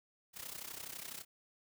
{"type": "noise with amplitude modulation", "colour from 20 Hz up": "white", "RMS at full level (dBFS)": -43, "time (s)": [0.33, 1.25], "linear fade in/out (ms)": 50, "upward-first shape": "sine", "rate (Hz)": 32, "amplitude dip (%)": 80, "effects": []}